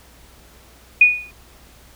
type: tone with exponential decay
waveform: sine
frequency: 2465 Hz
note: D#7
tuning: 17 cents flat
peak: -4 dBFS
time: 1.01-1.31 s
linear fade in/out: 5 ms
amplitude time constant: 65 ms
effects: added 60 Hz sine -49 dBFS peak until 1.95 s + pink hiss -49 dBFS RMS until 1.95 s